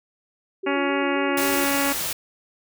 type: tone with vibrato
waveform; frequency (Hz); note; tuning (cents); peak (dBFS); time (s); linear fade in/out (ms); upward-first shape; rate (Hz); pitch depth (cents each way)
sine; 370; F#4; 0; -27; 0.63-1.65; 10; square; 3.8; 63
type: harmonic tone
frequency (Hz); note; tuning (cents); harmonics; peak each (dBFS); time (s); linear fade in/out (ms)
280; C#4; +18; 1 / 2 / 3 / 4 / 5 / 6 / 7 / 8 / 9 / 10; -25 / -28 / -30 / -31 / -32 / -33 / -33 / -34 / -35 / -35; 0.66-1.93; 10
type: noise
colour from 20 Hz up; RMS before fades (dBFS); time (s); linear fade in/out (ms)
white; -27; 1.37-2.13; 5
effects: none